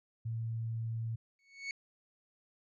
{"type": "tone", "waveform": "sine", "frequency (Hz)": 113.7, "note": "A#2", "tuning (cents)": -43, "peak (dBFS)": -34, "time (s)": [0.25, 1.16], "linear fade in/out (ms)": 10}
{"type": "tone with exponential growth", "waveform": "40% pulse", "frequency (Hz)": 2217, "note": "C#7", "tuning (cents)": 0, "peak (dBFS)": -33, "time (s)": [1.39, 1.71], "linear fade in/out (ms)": 1, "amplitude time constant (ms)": 68}
{"effects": ["resampled to 16000 Hz"]}